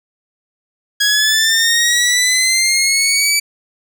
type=linear sweep; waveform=15% pulse; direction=up; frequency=1654 to 2310 Hz; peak=-5 dBFS; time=1-3.4 s; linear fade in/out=10 ms; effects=none